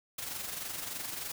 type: noise with amplitude modulation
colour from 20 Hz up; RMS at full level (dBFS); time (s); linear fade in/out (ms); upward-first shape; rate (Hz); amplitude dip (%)
white; -37; 0.18-1.32; 5; sine; 23.3; 50
effects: none